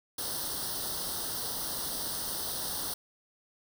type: noise with comb filter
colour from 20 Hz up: white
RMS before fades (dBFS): -35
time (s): 0.18-2.94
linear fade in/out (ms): 5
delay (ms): 0.21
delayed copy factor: +0.9
effects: none